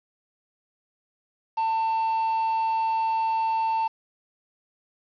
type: tone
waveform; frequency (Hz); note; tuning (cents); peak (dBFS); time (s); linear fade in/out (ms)
triangle; 895; A5; +29; -20; 1.57-3.88; 10
effects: resampled to 11025 Hz + 8-bit